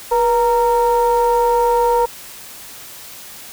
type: ring-modulated tone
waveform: triangle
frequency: 223.9 Hz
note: A3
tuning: 30 cents sharp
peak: -7 dBFS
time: 0.11-2.06 s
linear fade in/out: 10 ms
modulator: 706 Hz
effects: white hiss -36 dBFS RMS until 3.52 s